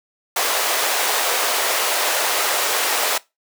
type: high-pass noise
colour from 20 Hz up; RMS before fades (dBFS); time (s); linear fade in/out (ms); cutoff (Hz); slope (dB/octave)
pink; -20; 0.36-3.18; 5; 490; 24
effects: noise-tail reverb RT60 0.2 s tail -20 dB re dry